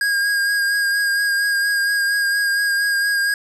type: tone with vibrato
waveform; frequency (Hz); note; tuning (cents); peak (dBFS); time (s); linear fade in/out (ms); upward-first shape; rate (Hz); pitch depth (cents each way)
square; 1628; G#6; -35; -17; 0.01-3.34; 2; sine; 4.3; 20
effects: low-pass 12000 Hz 12 dB/octave + 9-bit